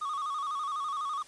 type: tone with vibrato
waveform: triangle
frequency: 1172 Hz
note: D6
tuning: 4 cents flat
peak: -29 dBFS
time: 0.01-1.23 s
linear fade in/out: 10 ms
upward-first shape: square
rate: 12 Hz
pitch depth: 83 cents each way
effects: white hiss -54 dBFS RMS until 1.27 s + resampled to 22050 Hz